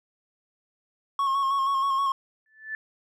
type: tone with vibrato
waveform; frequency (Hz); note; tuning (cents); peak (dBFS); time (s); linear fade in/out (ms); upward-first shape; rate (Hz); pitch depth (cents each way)
triangle; 1092; C#6; -26; -20; 1.19-2.12; 2; square; 6.3; 29
type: tone with exponential growth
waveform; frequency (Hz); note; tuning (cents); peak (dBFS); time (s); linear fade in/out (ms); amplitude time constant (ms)
sine; 1751; A6; -9; -27; 2.46-2.75; 1; 61
effects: none